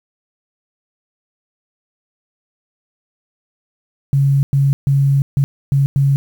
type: tone bursts at uneven times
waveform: sine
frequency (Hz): 138.59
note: C#3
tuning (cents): 0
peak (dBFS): -10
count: 6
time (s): 4.13-4.43 / 4.53-4.73 / 4.87-5.22 / 5.37-5.44 / 5.72-5.86 / 5.96-6.16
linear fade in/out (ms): 0
effects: 7-bit